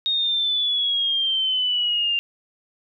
sine exponential sweep, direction down, 3729 to 2783 Hz, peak -19 dBFS, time 0.06-2.19 s, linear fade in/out 0 ms, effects none

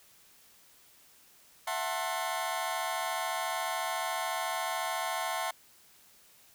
sawtooth chord, F# half-diminished seventh, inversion third, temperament just, 666 / 740 / 888 / 1065.6 Hz, E5 / F#5 / A5 / C6, +18 / 0 / +16 / +31 cents, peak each -33 dBFS, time 1.67-5.51 s, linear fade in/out 5 ms, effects white hiss -60 dBFS RMS until 6.54 s

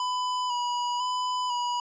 square tone with vibrato, 986 Hz, B5, 3 cents flat, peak -27 dBFS, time 0-1.8 s, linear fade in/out 2 ms, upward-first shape square, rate 1 Hz, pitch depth 24 cents each way, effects resampled to 16000 Hz

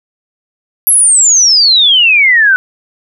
sine exponential sweep, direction down, 11570 to 1480 Hz, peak -4 dBFS, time 0.87-2.56 s, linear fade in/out 0 ms, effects none

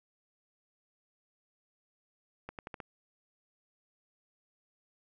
accelerating click train, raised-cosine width 0.5 ms, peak -26 dBFS, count 5, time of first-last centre 2.49-2.802 s, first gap 98 ms, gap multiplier 0.85, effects none

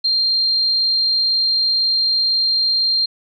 sine tone, 4186 Hz, C8, in tune, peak -14 dBFS, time 0.04-3.06 s, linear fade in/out 10 ms, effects none

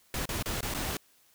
pink noise with dropouts, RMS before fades -33 dBFS, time 0.14-0.97 s, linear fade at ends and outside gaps 2 ms, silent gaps 0.256-0.29 / 0.426-0.458 / 0.608-0.628 / 0.74-0.746 s, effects white hiss -64 dBFS RMS until 1.34 s

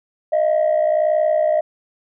sine tone pair together, 617.6 / 679 Hz, D#5 / F5, -13 / -49 cents, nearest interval major second, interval 164 cents, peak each -14 / -18 dBFS, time 0.32-1.61 s, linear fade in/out 10 ms, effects tanh soft clip ceiling -10 dBFS

